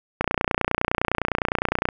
click train, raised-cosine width 0.5 ms, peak -5 dBFS, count 51, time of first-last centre 0.21-1.888 s, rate 29.8 Hz, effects none

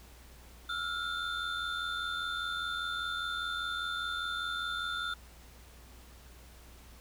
triangle tone cluster, 1334 / 1419 / 3556 Hz, E6 / F6 / A7, +20 / +27 / +18 cents, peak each -38 / -34 / -37 dBFS, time 0.69-5.14 s, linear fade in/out 5 ms, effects added 60 Hz sine -53 dBFS peak until 7 s + pink hiss -57 dBFS RMS until 7 s

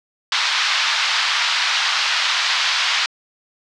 white band-pass noise, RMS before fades -19 dBFS, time 0.32-3.06 s, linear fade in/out 2 ms, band 950 to 4700 Hz, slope 24 dB/octave, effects low-pass 8000 Hz 12 dB/octave

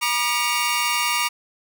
sawtooth tone cluster, 962 / 1205 / 2240 / 2794 Hz, B5 / D6 / C#7 / F7, -46 / +44 / +18 / 0 cents, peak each -22 dBFS, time 0.01-1.29 s, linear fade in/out 20 ms, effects none

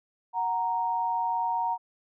sine tone pair together, 740 / 932.3 Hz, F#5 / A#5, 0 / 0 cents, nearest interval major third, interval 400 cents, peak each -31 / -26 dBFS, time 0.33-1.78 s, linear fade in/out 50 ms, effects none

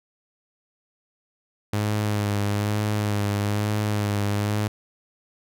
sawtooth tone with vibrato, 103.83 Hz, G#2, in tune, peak -18 dBFS, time 1.73-4.68 s, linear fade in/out 5 ms, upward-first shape sine, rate 1.1 Hz, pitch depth 31 cents each way, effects none

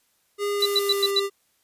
square tone with pitch glide, 407.9 to 397.4 Hz, G#4 to G4, -31 to +24 cents, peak -24 dBFS, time 0.38-1.3 s, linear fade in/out 50 ms, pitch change -45 cents, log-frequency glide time 0.5-1.05 s
blue noise, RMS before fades -34 dBFS, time 0.59-1.12 s, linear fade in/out 20 ms
sine tone bursts, 3964 Hz, B7, 6 cents sharp, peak -17 dBFS, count 5, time 0.62-1.197 s, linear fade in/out 5 ms, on 37 ms, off 98 ms
effects white hiss -67 dBFS RMS until 1.63 s + resampled to 32000 Hz

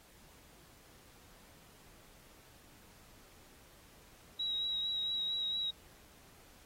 sine tone with vibrato, 3850 Hz, B7, 45 cents flat, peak -33 dBFS, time 4.39-5.71 s, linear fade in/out 10 ms, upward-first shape sine, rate 4.4 Hz, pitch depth 21 cents each way, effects pink hiss -61 dBFS RMS until 6.65 s + AAC 48 kbps

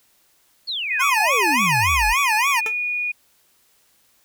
sine exponential sweep, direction down, 4526 to 38.05 Hz, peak -23 dBFS, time 0.67-2.14 s, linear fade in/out 20 ms
sine tone with pitch glide, 2489 to 2452 Hz, D#7 to D#7, 0 to -26 cents, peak -21 dBFS, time 0.9-3.12 s, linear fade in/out 10 ms, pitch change -26 cents, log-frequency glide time 1.49-2.76 s
25% pulse tone with vibrato, 984 Hz, B5, 7 cents flat, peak -14 dBFS, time 0.99-2.61 s, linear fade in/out 20 ms, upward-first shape sine, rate 3.5 Hz, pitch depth 260 cents each way
10% pulse tone with exponential decay, 440.5 Hz, A4, 2 cents sharp, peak -15 dBFS, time 2.66-2.75 s, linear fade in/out 1 ms, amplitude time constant 19 ms
effects white hiss -60 dBFS RMS until 4.24 s

